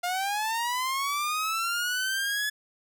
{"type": "linear sweep", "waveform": "sawtooth", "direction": "up", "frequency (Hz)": [698.5, 1713], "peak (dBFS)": -23, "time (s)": [0.03, 2.5], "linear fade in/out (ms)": 10, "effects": []}